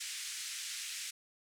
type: band-pass noise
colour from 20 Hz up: white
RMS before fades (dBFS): -42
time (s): 0-1.11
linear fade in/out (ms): 10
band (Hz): 1800 to 8900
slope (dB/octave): 24
effects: none